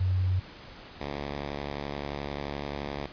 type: tone pair in turn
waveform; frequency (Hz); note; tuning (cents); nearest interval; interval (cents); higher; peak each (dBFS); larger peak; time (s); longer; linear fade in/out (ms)
sine / 5% pulse; 92.5 / 71.52; F#2 / D2; 0 / -45; major third; 445; first; -23 / -22; second; 0-0.4 / 1-3.07; second; 10
effects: pink hiss -47 dBFS RMS until 3.12 s + resampled to 11025 Hz